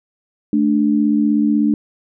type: tone pair together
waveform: sine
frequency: 217.5 / 293.7 Hz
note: A3 / D4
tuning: -20 / 0 cents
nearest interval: perfect fourth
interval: 520 cents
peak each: -15 dBFS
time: 0.53-1.74 s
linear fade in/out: 2 ms
effects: none